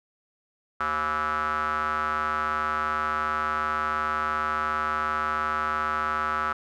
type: tone with band-pass filter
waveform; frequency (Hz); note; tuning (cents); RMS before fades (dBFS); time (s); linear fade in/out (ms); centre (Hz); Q
square; 76.9; D#2; -20; -27; 0.8-6.53; 5; 1300; 7
effects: none